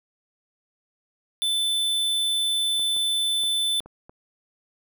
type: tone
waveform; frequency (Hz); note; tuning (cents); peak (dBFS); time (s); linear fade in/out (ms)
square; 3520; A7; 0; -22; 1.42-3.8; 0
type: clicks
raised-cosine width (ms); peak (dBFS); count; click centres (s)
1; -31; 6; 2.795 / 2.965 / 3.436 / 3.804 / 3.86 / 4.095
effects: none